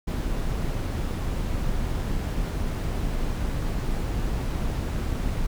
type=noise with amplitude modulation; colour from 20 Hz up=brown; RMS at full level=-25 dBFS; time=0.07-5.47 s; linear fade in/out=10 ms; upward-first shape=sine; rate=211 Hz; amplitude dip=35%; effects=none